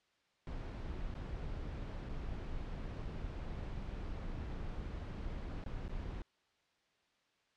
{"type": "noise with dropouts", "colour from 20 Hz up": "brown", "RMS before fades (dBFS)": -42, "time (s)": [0.47, 6.22], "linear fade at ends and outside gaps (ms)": 1, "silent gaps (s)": [[1.141, 1.151], [2.089, 2.093], [5.64, 5.661], [5.881, 5.894]], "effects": ["white hiss -75 dBFS RMS until 7.56 s", "low-pass 4000 Hz 12 dB/octave"]}